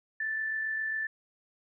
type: tone with amplitude modulation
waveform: sine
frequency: 1760 Hz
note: A6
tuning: in tune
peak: -28 dBFS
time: 0.2-1.07 s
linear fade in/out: 5 ms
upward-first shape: sine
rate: 47.4 Hz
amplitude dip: 35%
effects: none